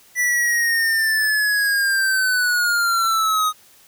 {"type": "linear sweep", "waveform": "square", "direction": "down", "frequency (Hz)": [1975.5, 1244.5], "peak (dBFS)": -17, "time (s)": [0.15, 3.53], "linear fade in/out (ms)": 50, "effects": ["white hiss -51 dBFS RMS until 3.87 s"]}